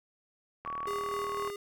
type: click train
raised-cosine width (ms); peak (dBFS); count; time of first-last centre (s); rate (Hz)
0.5; -27; 34; 0.65-1.501; 38.8
type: tone with pitch glide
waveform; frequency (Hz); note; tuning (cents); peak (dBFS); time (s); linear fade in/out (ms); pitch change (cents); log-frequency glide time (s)
sine; 1127 to 1101.3; C#6 to C#6; +28 to -12; -34; 0.66-1.48; 0; -40; 1.07-1.34
type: tone with tremolo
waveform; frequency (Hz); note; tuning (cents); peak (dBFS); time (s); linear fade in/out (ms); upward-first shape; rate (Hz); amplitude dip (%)
square; 405.7; G#4; -41; -35; 0.87-1.56; 2; square; 4; 25
effects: none